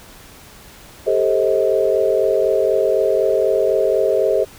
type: chord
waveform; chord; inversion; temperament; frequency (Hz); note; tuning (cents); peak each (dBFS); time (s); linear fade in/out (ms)
sine; A half-diminished seventh; third; just; 396 / 440 / 528 / 633.6; G4 / A4 / C5 / Eb5; +18 / 0 / +16 / +31; -19; 1.06-4.45; 20
effects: pink hiss -42 dBFS RMS until 4.58 s